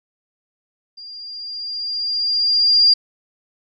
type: tone with level ramp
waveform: sine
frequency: 4795 Hz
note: D8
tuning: 35 cents sharp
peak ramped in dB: -34 to -8 dBFS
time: 0.97-2.94 s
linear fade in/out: 10 ms
effects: none